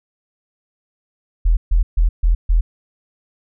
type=tone bursts; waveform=sine; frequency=41.2 Hz; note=E1; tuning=in tune; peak=-10 dBFS; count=5; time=1.45-2.61 s; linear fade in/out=10 ms; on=120 ms; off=140 ms; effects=none